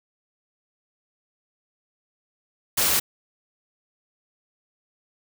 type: noise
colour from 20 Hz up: white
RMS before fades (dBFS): -21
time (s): 2.77-3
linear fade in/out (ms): 10
effects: none